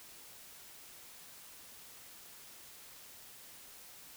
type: silence
effects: white hiss -54 dBFS RMS until 4.16 s